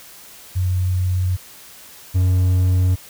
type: tone pair in turn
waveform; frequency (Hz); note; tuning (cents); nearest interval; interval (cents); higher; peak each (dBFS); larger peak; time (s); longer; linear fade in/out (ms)
sine / triangle; 91.7 / 91.7; F#2 / F#2; -15 / -15; unison; 0; neither; -16 / -11; second; 0.55-1.37 / 2.14-2.96; neither; 20
effects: white hiss -42 dBFS RMS until 3.09 s